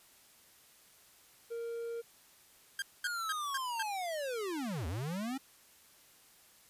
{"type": "tone", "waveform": "triangle", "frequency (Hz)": 465.3, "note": "A#4", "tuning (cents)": -3, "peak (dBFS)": -35, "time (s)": [1.5, 2.02], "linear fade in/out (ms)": 20}
{"type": "tone bursts", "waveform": "sawtooth", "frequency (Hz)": 1600, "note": "G6", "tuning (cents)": 35, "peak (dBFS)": -30, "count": 5, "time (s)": [2.79, 3.825], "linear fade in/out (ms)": 2, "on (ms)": 31, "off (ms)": 220}
{"type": "linear two-way sweep", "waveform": "square", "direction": "down then up", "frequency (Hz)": [1480, 74, 276.2], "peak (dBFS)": -36, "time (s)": [3.04, 5.38], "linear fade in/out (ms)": 10, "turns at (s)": 4.87}
{"effects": ["white hiss -62 dBFS RMS until 6.69 s", "resampled to 32000 Hz"]}